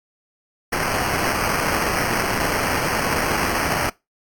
blue noise with sample-and-hold, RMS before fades -22 dBFS, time 0.72-3.9 s, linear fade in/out 10 ms, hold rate 3675 Hz, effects noise-tail reverb RT60 0.2 s tail -21 dB re dry + AAC 64 kbps

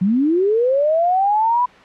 sine linear sweep, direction up, 174.61 to 1000 Hz, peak -13 dBFS, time 0.01-1.66 s, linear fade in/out 10 ms, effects white hiss -43 dBFS RMS until 1.84 s + low-pass 2000 Hz 12 dB/octave

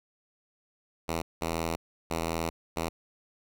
5% pulse tone bursts at uneven times, 82.4 Hz, E2, in tune, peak -18 dBFS, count 4, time 1.08-1.22 / 1.41-1.76 / 2.1-2.5 / 2.76-2.89 s, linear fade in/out 10 ms, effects none

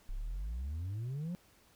sine exponential sweep, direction up, 30.87 to 184.2 Hz, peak -33 dBFS, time 0.09-1.35 s, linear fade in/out 0 ms, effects tanh soft clip ceiling -35 dBFS + pink hiss -65 dBFS RMS until 1.75 s

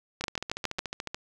two click trains, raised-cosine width 0.2 ms, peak -16 / -11 dBFS, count 14 / 5, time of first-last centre 0.21-1.145 / 0.24-0.791 s, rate 13.9 / 7.26 Hz, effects none

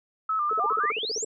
sine tone with vibrato, 1244.5 Hz, D#6, in tune, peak -23 dBFS, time 0.29-0.91 s, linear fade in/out 5 ms, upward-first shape square, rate 4.9 Hz, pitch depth 69 cents each way
sine tone bursts, 440 Hz, A4, in tune, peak -29 dBFS, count 12, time 0.51-1.246 s, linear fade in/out 2 ms, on 21 ms, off 44 ms
sine exponential sweep, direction up, 633 to 7902 Hz, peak -28 dBFS, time 0.58-1.25 s, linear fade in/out 10 ms
effects none

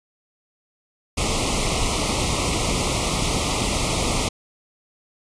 pink band-stop noise, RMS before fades -22 dBFS, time 1.17-4.29 s, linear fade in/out 10 ms, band 1300 to 2000 Hz, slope 96 dB/octave, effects resampled to 22050 Hz

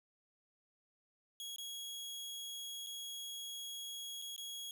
sawtooth tone with dropouts, 3317 Hz, G#7, 3 cents flat, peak -40 dBFS, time 1.4-4.71 s, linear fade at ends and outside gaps 1 ms, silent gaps 1.561-1.583 / 2.864-2.869 / 4.217-4.221 / 4.363-4.379 s, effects 11-bit

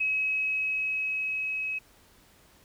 sine tone with level ramp, 2557 Hz, D#7, 47 cents sharp, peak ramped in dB -24 to -29 dBFS, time 0-1.79 s, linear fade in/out 10 ms, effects pink hiss -59 dBFS RMS until 2.64 s

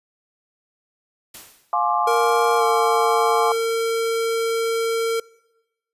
white noise with exponential decay, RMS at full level -36 dBFS, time 1.34-1.85 s, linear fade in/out 5 ms, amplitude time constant 110 ms
sine chord, D half-diminished seventh, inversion first, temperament just, 704.8 / 845.8 / 1057.2 / 1174.7 Hz, F5 / Ab5 / C6 / D6, +16 / +31 / +18 / 0 cents, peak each -23 dBFS, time 1.73-3.52 s, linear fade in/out 2 ms
square tone with pitch glide, 466.2 to 455.8 Hz, A#4 to A#4, 0 to -39 cents, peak -20 dBFS, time 2.07-5.2 s, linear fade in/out 5 ms, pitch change -39 cents, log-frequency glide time 2.58-2.63 s
effects noise-tail reverb RT60 1.0 s tail -24 dB re dry + resampled to 32000 Hz

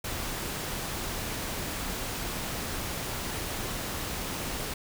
pink noise, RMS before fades -34 dBFS, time 0.04-4.74 s, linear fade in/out 5 ms, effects none

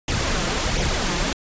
pink noise with flanger, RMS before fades -22 dBFS, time 0.08-1.33 s, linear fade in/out 2 ms, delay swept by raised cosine 0.32 to 5.82 ms, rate 1.4 Hz, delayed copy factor +0.55, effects resampled to 16000 Hz

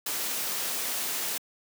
white noise, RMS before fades -31 dBFS, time 0.06-1.38 s, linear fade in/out 5 ms, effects high-pass 200 Hz 12 dB/octave

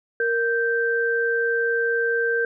sine tone pair together, 465.7 / 1565 Hz, A#4 / G6, -2 / -3 cents, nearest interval octave + major sixth, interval 2099 cents, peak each -22 dBFS, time 0.2-2.45 s, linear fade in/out 2 ms, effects none

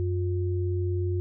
sine tone pair together, 92.5 / 356 Hz, F#2 / F4, 0 / +33 cents, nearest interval octave + major seventh, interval 2333 cents, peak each -25 / -31 dBFS, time 0-1.2 s, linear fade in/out 0 ms, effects none

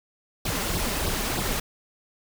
pink noise with flanger, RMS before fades -27 dBFS, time 0.45-1.6 s, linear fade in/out 5 ms, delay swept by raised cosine 0.21 to 5.11 ms, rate 3.2 Hz, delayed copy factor +0.7, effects none

